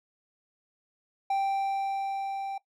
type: tone with level ramp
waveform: triangle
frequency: 784 Hz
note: G5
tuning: in tune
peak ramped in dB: -22 to -30 dBFS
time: 1.3-2.58 s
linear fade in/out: 5 ms
effects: noise-tail reverb RT60 0.1 s tail -18 dB re dry